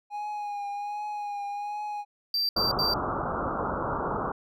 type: tone with vibrato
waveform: triangle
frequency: 824 Hz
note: G#5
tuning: 14 cents flat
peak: -29 dBFS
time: 0.1-2.05 s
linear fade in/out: 50 ms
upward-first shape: triangle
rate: 1.3 Hz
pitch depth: 35 cents each way
type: tone bursts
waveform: triangle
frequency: 4691 Hz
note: D8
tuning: 3 cents flat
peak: -23 dBFS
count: 3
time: 2.34-2.938 s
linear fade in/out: 2 ms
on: 150 ms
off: 74 ms
type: low-pass noise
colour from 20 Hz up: white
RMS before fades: -30 dBFS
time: 2.56-4.32 s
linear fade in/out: 5 ms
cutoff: 1400 Hz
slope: 96 dB/octave
effects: none